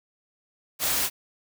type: noise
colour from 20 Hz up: white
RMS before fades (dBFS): -25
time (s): 0.79-1.1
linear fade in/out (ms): 50
effects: none